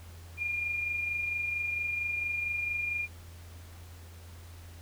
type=tone with amplitude modulation; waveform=sine; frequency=2412 Hz; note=D7; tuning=46 cents sharp; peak=-28 dBFS; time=0.37-3.08 s; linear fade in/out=50 ms; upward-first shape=sine; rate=24.4 Hz; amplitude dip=40%; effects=added 85 Hz sine -46 dBFS peak until 4.81 s + pink hiss -55 dBFS RMS until 4.81 s